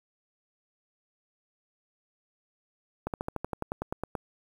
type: slowing click train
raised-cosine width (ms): 1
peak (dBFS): -17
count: 13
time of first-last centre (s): 3.07-4.152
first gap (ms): 68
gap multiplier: 1.05
effects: 8-bit